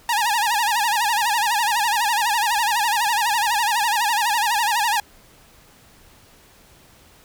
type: tone with vibrato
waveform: sawtooth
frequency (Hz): 884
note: A5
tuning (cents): +8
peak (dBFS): -14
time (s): 0.09-5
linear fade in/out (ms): 2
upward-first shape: sine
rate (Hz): 12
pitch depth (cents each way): 150
effects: pink hiss -51 dBFS RMS until 7.24 s